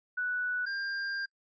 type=tone pair in turn; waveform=sine / square; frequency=1480 / 1596 Hz; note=F#6 / G6; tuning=0 / +31 cents; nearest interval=minor second; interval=131 cents; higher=second; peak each=-29 / -33 dBFS; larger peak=first; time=0.17-0.66 / 0.66-1.26 s; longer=second; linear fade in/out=10 ms; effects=noise-tail reverb RT60 0.1 s tail -24 dB re dry + resampled to 16000 Hz